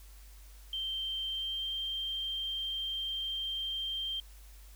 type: tone with pitch glide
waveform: sine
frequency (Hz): 3136 to 3163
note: G7 to G7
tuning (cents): 0 to +15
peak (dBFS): -33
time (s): 0.73-4.2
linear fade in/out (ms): 2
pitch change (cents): +15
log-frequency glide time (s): 1.27-1.72
effects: added 50 Hz sine -50 dBFS peak until 4.75 s + white hiss -60 dBFS RMS until 4.75 s